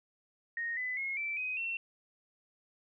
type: tone with pitch steps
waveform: sine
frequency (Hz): 1861 / 2006 / 2163 / 2331 / 2513 / 2709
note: A#6 / B6 / C#7 / D7 / D#7 / E7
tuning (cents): -3 / +26 / -43 / -14 / +17 / +47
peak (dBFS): -33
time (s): 0.57-1.77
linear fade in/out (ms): 2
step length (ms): 200
effects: none